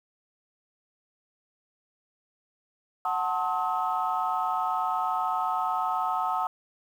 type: chord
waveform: sine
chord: F# diminished seventh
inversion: none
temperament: just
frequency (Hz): 740 / 888 / 1065.6 / 1278.7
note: F#5 / A5 / C6 / Eb6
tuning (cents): 0 / +16 / +31 / +47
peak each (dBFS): -29 / -30 / -33 / -29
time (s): 3.05-6.47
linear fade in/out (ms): 2
effects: tanh soft clip ceiling -16 dBFS + 9-bit